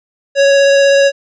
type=tone with vibrato; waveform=square; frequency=556 Hz; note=C#5; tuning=5 cents sharp; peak=-7 dBFS; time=0.35-1.12 s; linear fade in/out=50 ms; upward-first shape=triangle; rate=16 Hz; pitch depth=10 cents each way; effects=resampled to 16000 Hz